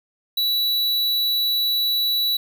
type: tone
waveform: square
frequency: 3935 Hz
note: B7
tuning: 7 cents flat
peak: -19 dBFS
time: 0.37-2.37 s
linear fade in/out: 5 ms
effects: none